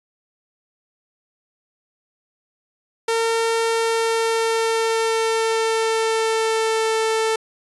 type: tone with pitch glide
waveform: sawtooth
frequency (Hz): 455.3 to 443.9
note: A#4 to A4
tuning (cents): -41 to +15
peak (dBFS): -14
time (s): 3.08-7.36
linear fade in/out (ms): 5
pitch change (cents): -44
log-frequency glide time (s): 3.67-6.99
effects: resampled to 24000 Hz